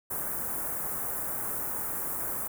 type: band-stop noise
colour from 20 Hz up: white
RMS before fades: -33 dBFS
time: 0.1-2.48 s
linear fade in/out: 10 ms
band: 1500 to 9700 Hz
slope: 24 dB/octave
effects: none